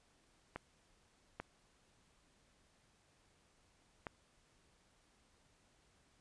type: clicks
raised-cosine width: 0.5 ms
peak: -27 dBFS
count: 3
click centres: 0.56 / 1.4 / 4.068 s
effects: pink hiss -72 dBFS RMS until 6.2 s + resampled to 22050 Hz